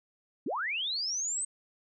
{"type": "linear sweep", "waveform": "sine", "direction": "up", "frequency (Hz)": [196, 8360], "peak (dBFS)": -30, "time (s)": [0.46, 1.45], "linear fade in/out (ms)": 5, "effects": []}